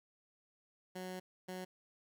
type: tone bursts at uneven times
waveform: 15% pulse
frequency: 184.3 Hz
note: F#3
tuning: 7 cents flat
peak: -36 dBFS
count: 2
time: 0.95-1.2 / 1.48-1.65 s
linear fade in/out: 10 ms
effects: none